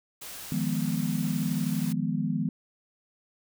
white noise, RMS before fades -41 dBFS, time 0.21-1.93 s, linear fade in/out 10 ms
sine chord, F half-diminished seventh, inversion third, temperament equal, 155.56 / 174.61 / 207.7 / 246.9 Hz, Eb3 / F3 / Ab3 / Cb4, 0 / 0 / 0 / 0 cents, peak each -31 dBFS, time 0.52-2.49 s, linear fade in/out 2 ms
effects none

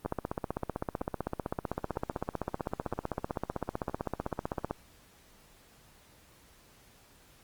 two click trains, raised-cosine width 1 ms, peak -17 / -23 dBFS, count 74 / 5, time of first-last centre 0.06-4.71 / 0.05-3.896 s, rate 15.7 / 1.04 Hz, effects pink hiss -60 dBFS RMS until 7.43 s + Opus 32 kbps

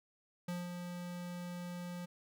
square tone with ADSR envelope, 176.4 Hz, F3, 18 cents sharp, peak -37 dBFS, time 0.48-2.06 s, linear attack 6 ms, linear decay 190 ms, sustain -5 dB, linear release 13 ms, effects none

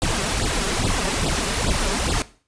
pink noise with flanger, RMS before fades -22 dBFS, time 0.02-2.22 s, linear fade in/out 0 ms, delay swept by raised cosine 0.23 to 5.23 ms, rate 2.4 Hz, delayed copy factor +0.95, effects noise-tail reverb RT60 0.4 s tail -17 dB re dry + resampled to 22050 Hz

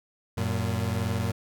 30% pulse tone pair together, 92.94 / 114.5 Hz, F#2 / A#2, +8 / -31 cents, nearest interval major third, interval 361 cents, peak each -26 dBFS, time 0.37-1.32 s, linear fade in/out 10 ms, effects none

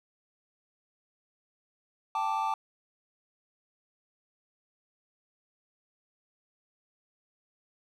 triangle chord, G suspended second, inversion none, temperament equal, 784 / 880 / 1174.7 Hz, G5 / A5 / D6, 0 / 0 / 0 cents, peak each -32 / -28 / -31 dBFS, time 2.15-2.54 s, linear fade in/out 2 ms, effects none

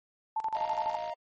sine tone with tremolo, 880 Hz, A5, in tune, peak -27 dBFS, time 0.36-0.96 s, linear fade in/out 5 ms, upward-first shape square, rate 12 Hz, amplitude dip 80%
click train, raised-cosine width 0.2 ms, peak -29 dBFS, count 31, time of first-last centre 0.55-1.096 s, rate 54.9 Hz
triangle chord, Eb suspended second, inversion none, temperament just, 622.3 / 700 / 933.4 Hz, Eb5 / F5 / Bb5, 0 / +4 / +2 cents, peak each -36 dBFS, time 0.55-1.14 s, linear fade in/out 5 ms
effects MP3 32 kbps

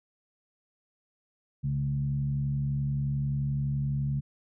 sine tone with frequency modulation, 138.59 Hz, C#3, in tune, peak -26 dBFS, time 1.63-4.21 s, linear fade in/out 20 ms, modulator 71.6 Hz, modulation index 0.55, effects none

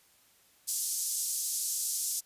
pink band-pass noise, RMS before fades -33 dBFS, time 0.67-2.21 s, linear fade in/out 20 ms, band 5900 to 13000 Hz, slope 24 dB/octave, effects white hiss -64 dBFS RMS until 2.25 s + resampled to 32000 Hz

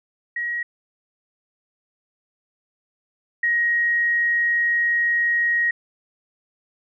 sine tone pair in turn, 1900 / 1885.8 Hz, A#6 / A#6, +33 / +20 cents, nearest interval unison, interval 13 cents, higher first, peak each -23 / -17 dBFS, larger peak second, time 0.36-0.63 / 3.43-5.71 s, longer second, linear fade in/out 5 ms, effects none

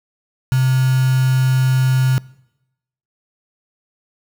sine tone with quantisation, 130 Hz, C3, 11 cents flat, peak -12 dBFS, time 0.52-2.18 s, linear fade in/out 0 ms, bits 4, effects noise-tail reverb RT60 0.9 s tail -23 dB re dry

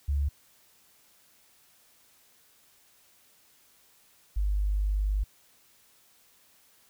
sine tone pair in turn, 70.9 / 50.29 Hz, C#2 / G1, +40 / +45 cents, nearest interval tritone, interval 595 cents, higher first, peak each -24 dBFS, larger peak neither, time 0.08-0.29 / 4.36-5.24 s, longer second, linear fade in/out 10 ms, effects white hiss -62 dBFS RMS until 6.89 s

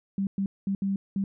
sine tone bursts at uneven times, 196 Hz, G3, in tune, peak -24 dBFS, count 5, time 0.18-0.27 / 0.38-0.46 / 0.67-0.75 / 0.82-0.96 / 1.16-1.24 s, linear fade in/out 2 ms, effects none

